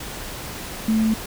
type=tone in noise; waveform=sine; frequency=220 Hz; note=A3; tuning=in tune; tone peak=-16 dBFS; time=0.88-1.14 s; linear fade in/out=5 ms; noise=pink; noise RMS=-33 dBFS; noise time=0-1.26 s; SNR=+14 dB; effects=none